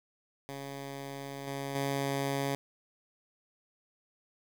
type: tone with level steps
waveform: 10% pulse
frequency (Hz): 138.59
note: C#3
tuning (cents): 0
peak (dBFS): -31 / -27 / -22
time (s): 0.49-2.55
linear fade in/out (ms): 0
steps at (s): 1.47 / 1.75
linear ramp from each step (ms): 5
effects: 10-bit